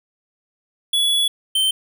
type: tone pair in turn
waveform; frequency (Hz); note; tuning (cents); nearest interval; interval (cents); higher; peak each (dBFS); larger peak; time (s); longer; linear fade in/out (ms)
square; 3394 / 3106; G#7 / G7; +37 / -17; major second; 154; first; -16; neither; 0.93-1.28 / 1.55-1.71; first; 5
effects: none